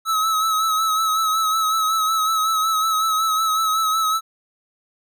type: tone with vibrato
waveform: square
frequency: 1292 Hz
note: E6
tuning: 35 cents flat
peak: -18 dBFS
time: 0.05-4.21 s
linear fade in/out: 50 ms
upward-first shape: sine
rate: 5.4 Hz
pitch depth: 36 cents each way
effects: none